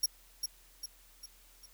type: tone with echo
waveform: sawtooth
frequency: 5588 Hz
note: F8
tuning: in tune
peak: -23 dBFS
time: 0.03-0.06 s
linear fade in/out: 5 ms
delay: 400 ms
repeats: 4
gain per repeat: -6 dB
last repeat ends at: 1.66 s
effects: added 40 Hz sine -62 dBFS peak until 1.73 s + white hiss -62 dBFS RMS until 1.73 s